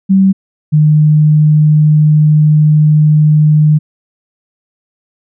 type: tone pair in turn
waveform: sine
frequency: 192.2 / 152.25 Hz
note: G3 / D#3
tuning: -34 / -37 cents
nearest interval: major third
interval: 403 cents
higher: first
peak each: -4 dBFS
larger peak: neither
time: 0.09-0.33 / 0.72-3.79 s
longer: second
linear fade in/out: 20 ms
effects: none